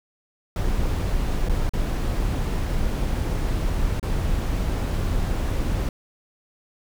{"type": "noise with dropouts", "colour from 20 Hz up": "brown", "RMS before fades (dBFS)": -23, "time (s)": [0.56, 5.89], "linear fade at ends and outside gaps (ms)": 2, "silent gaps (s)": [[1.487, 1.495], [1.694, 1.735], [3.997, 4.028]], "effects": []}